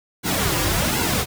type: noise with flanger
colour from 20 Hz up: pink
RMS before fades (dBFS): -21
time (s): 0.23-1.26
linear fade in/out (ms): 50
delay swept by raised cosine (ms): 1.6 to 4.6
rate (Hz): 1.3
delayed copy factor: -0.8
effects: none